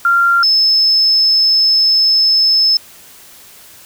sine tone pair in turn, 1385 / 5229 Hz, F6 / E8, -15 / -15 cents, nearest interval octave + major seventh, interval 2300 cents, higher second, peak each -8 dBFS, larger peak neither, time 0.05-0.43 / 0.43-2.77 s, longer second, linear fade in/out 2 ms, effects white hiss -40 dBFS RMS until 3.85 s

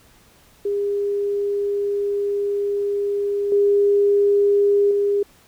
sine tone with level steps, 405 Hz, G#4, 43 cents flat, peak -19 / -13 / -16 dBFS, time 0.65-5.23 s, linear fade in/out 5 ms, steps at 3.52 / 4.91 s, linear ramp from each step 2 ms, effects pink hiss -53 dBFS RMS until 5.47 s

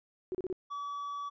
sine tone bursts, 369.8 Hz, F#4, 1 cent flat, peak -32 dBFS, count 4, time 0.32-0.527 s, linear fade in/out 0 ms, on 27 ms, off 33 ms
triangle tone, 1144 Hz, D6, 46 cents flat, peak -34 dBFS, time 0.7-1.3 s, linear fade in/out 20 ms
effects resampled to 16000 Hz

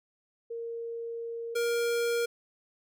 sine / square tone pair in turn, 463.6 / 470.3 Hz, A#4 / A#4, -10 / +15 cents, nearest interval unison, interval 25 cents, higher second, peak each -34 / -27 dBFS, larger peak second, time 0.5-1.55 / 1.55-2.26 s, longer first, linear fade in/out 10 ms, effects none

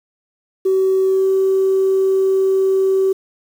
sine tone with pitch glide, 380.5 to 383.6 Hz, F#4 to G4, +48 to -37 cents, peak -11 dBFS, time 0.65-3.13 s, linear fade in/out 10 ms, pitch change +15 cents, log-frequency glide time 1.02-1.29 s, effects tanh soft clip ceiling -8 dBFS + 7-bit

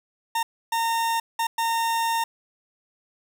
40% pulse tone bursts at uneven times, 916 Hz, A#5, 31 cents flat, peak -21 dBFS, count 4, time 0.35-0.43 / 0.72-1.2 / 1.39-1.47 / 1.58-2.24 s, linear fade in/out 5 ms, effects 8-bit

